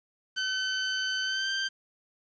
20% pulse tone with pitch glide, 1524 to 1568.7 Hz, G6 to G6, -49 to +1 cents, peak -23 dBFS, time 0.36-1.69 s, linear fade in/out 20 ms, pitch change +50 cents, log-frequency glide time 1.23-1.5 s, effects resampled to 16000 Hz + 9-bit

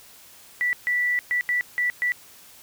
sine tone bursts at uneven times, 1963 Hz, B6, 11 cents flat, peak -20 dBFS, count 6, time 0.61-0.73 / 0.87-1.19 / 1.31-1.41 / 1.49-1.61 / 1.78-1.9 / 2.02-2.12 s, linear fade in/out 0 ms, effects white hiss -49 dBFS RMS until 2.62 s

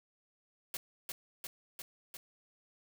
white noise with echo, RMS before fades -39 dBFS, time 0.74-0.77 s, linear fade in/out 2 ms, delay 350 ms, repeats 4, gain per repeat -2 dB, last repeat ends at 2.17 s, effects none

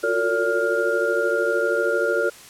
sine tone cluster, 352.1 / 365.1 / 455 / 572 / 1408 Hz, F4 / F#4 / A#4 / D5 / F6, +14 / -23 / -42 / -46 / +14 cents, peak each -29 / -28 / -23 / -24 / -24 dBFS, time 0.03-2.3 s, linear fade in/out 10 ms, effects white hiss -44 dBFS RMS until 2.49 s + low-pass 11000 Hz 12 dB/octave

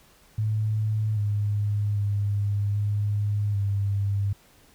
sine tone with pitch steps, 107.9 / 103.4 / 101.8 / 103.3 / 100 Hz, A2 / G#2 / G#2 / G#2 / G2, -33 / -7 / -34 / -9 / +35 cents, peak -22 dBFS, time 0.38-4.33 s, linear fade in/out 5 ms, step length 790 ms, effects pink hiss -57 dBFS RMS until 4.74 s

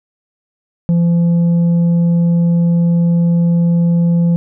sine tone with tanh clipping, 170.6 Hz, F3, 40 cents flat, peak -10 dBFS, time 0.89-4.36 s, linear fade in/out 0 ms, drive 4 dB, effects none

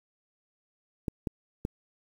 clicks, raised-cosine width 3 ms, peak -17 dBFS, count 3, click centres 1.082 / 1.272 / 1.651 s, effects 8-bit

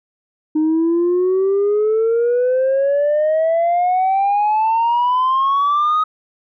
sine exponential sweep, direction up, 306.2 to 1263 Hz, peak -11 dBFS, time 0.55-6.04 s, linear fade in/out 10 ms, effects tanh soft clip ceiling -11 dBFS

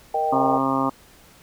sine chord, Eb major, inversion second, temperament equal, 466.2 / 622.3 / 784 Hz, Bb4 / Eb5 / G5, 0 / 0 / 0 cents, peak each -27 / -27 / -21 dBFS, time 0.14-0.58 s, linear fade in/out 5 ms
harmonic tone, 134.5 Hz, C3, 48 cents sharp, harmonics 1 / 2 / 3 / 4 / 5 / 6 / 7 / 8 / 9, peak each -34 / -23 / -34 / -30 / -31 / -29 / -28 / -27 / -27 dBFS, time 0.32-0.9 s, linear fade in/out 10 ms
effects pink hiss -51 dBFS RMS until 1.42 s

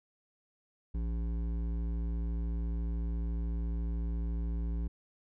triangle tone with hard clipping, 57 Hz, A#1, 38 cents flat, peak -33 dBFS, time 0.94-4.88 s, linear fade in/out 10 ms, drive 15 dB, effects none

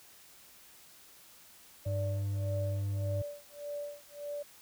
sine tone with tremolo, 581 Hz, D5, 19 cents flat, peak -35 dBFS, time 1.85-4.43 s, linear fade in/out 10 ms, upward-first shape sine, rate 1.7 Hz, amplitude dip 100%
triangle tone, 100 Hz, G2, 35 cents sharp, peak -29 dBFS, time 1.86-3.22 s, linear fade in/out 5 ms
effects white hiss -57 dBFS RMS until 4.61 s

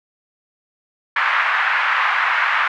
white band-pass noise, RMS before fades -18 dBFS, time 1.16-2.68 s, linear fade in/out 5 ms, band 1000 to 2000 Hz, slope 24 dB/octave, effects none

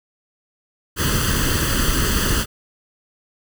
pink noise with comb filter, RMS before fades -19 dBFS, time 0.96-2.46 s, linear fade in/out 50 ms, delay 0.65 ms, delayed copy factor +0.8, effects none

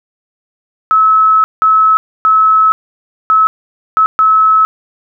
sine tone bursts at uneven times, 1295 Hz, E6, 31 cents flat, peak -5 dBFS, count 6, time 0.91-1.44 / 1.62-1.97 / 2.25-2.72 / 3.3-3.47 / 3.97-4.06 / 4.19-4.65 s, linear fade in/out 0 ms, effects none

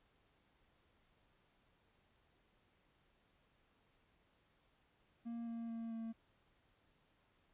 triangle tone with pitch steps, 233.1 / 230.8 / 228.6 / 226.3 Hz, A#3 / A#3 / A#3 / A3, 0 / -17 / -34 / +49 cents, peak -40 dBFS, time 5.25-6.13 s, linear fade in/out 20 ms, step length 220 ms, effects pink hiss -75 dBFS RMS until 7.53 s + resampled to 8000 Hz

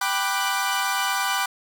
sawtooth chord, G major seventh, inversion none, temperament equal with one note detuned, 784 / 987.8 / 1180.8 / 1480 Hz, G5 / B5 / D6 / F#6, 0 / 0 / +9 / 0 cents, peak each -24 dBFS, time 0.01-1.46 s, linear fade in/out 5 ms, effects none

